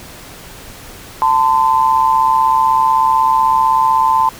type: tone pair together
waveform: sine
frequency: 890 / 1026 Hz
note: A5 / C6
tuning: +20 / -34 cents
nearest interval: major second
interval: 246 cents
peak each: -12 dBFS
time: 1.22-4.29 s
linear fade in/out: 0 ms
effects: pink hiss -35 dBFS RMS until 4.39 s